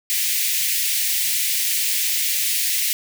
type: high-pass noise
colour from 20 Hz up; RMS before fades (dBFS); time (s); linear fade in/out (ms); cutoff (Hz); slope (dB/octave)
white; -21; 0.1-2.93; 0; 1900; 48
effects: none